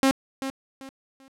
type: tone with echo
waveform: sawtooth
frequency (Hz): 268.2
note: C4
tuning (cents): +43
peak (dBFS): -13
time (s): 0.03-0.11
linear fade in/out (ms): 0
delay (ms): 390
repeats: 3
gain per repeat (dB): -11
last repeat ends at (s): 1.28
effects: low-pass 12000 Hz 12 dB/octave